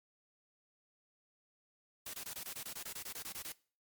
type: noise bursts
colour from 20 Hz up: white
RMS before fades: -44 dBFS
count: 15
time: 2.06-3.523 s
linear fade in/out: 5 ms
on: 77 ms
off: 22 ms
effects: noise-tail reverb RT60 0.4 s tail -21 dB re dry + MP3 96 kbps